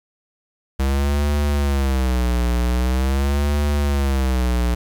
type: tone with vibrato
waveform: square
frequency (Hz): 66.2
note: C2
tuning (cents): +21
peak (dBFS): -17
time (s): 0.79-4.75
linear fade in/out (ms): 10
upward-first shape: sine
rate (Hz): 0.44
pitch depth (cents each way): 170
effects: 8-bit